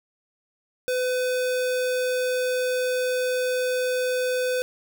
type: tone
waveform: square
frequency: 504 Hz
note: B4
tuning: 35 cents sharp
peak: -23 dBFS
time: 0.88-4.62 s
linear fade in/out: 0 ms
effects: none